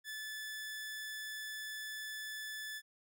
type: tone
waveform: sawtooth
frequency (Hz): 1737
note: A6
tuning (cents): -23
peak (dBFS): -38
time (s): 0.04-2.82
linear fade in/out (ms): 50
effects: none

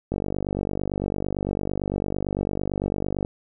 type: click train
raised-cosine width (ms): 2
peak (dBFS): -12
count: 154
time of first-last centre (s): 0.12-3.249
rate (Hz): 48.9
effects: none

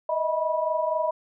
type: tone cluster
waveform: sine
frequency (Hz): 619 / 643 / 976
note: D#5 / E5 / B5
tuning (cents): -9 / -43 / -21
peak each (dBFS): -27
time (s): 0.09-1.11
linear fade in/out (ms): 5
effects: none

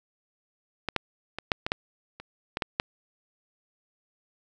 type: clicks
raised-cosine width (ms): 0.3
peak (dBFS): -12 / -8 / -17 / -6 / -13 / -8 / -25 / -13 / -10 / -7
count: 10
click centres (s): 0.887 / 0.963 / 1.386 / 1.518 / 1.665 / 1.719 / 2.2 / 2.571 / 2.622 / 2.799
effects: none

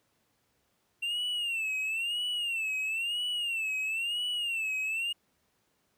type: tone with vibrato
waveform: triangle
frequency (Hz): 2738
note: F7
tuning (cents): -35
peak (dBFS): -28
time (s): 1.02-5.13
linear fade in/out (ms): 10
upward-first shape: sine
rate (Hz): 1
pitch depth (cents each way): 130
effects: pink hiss -73 dBFS RMS until 5.97 s + high-pass 80 Hz 12 dB/octave

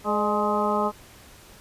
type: harmonic tone with a mistuned harmonic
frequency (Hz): 210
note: G#3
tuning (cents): +19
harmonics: 1 / 2 / 3 / 4 / 5 / 6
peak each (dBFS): -28 / -28 / -28 / -28 / -28 / -28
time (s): 0.04-0.92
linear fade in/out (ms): 50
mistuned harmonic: 3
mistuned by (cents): -50
effects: pink hiss -49 dBFS RMS until 1.6 s + resampled to 32000 Hz

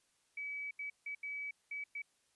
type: tone bursts at uneven times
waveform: sine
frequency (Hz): 2285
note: D7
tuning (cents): -48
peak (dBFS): -39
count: 6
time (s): 0.37-0.71 / 0.79-0.9 / 1.06-1.15 / 1.23-1.51 / 1.71-1.84 / 1.95-2.02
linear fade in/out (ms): 5
effects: white hiss -75 dBFS RMS until 2.35 s + resampled to 24000 Hz

